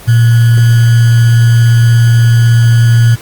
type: tone with sample-and-hold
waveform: sine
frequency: 116.54 Hz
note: A#2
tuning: in tune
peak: -3 dBFS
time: 0.07-3.16 s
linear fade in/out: 20 ms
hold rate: 1575 Hz
effects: pink hiss -32 dBFS RMS until 3.21 s + Opus 24 kbps